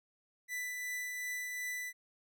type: tone with tremolo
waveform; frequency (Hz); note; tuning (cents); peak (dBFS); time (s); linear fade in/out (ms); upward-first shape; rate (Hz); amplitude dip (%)
45% pulse; 1986; B6; +9; -36; 0.48-1.93; 50; triangle; 2.7; 30
effects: none